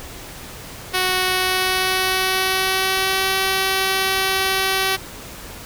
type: tone with pitch glide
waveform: 5% pulse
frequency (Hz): 370 to 382.6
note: F#4 to G4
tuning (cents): 0 to -42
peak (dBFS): -6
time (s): 0.93-4.97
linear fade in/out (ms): 20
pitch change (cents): +58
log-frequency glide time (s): 1.24-3.29
effects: pink hiss -36 dBFS RMS until 5.65 s